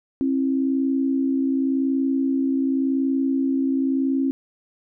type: tone pair together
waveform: sine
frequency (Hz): 268.7 / 329.6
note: C4 / E4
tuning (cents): +46 / 0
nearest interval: major third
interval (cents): 354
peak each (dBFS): -19 / -27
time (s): 0.21-4.31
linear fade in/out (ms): 0
effects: none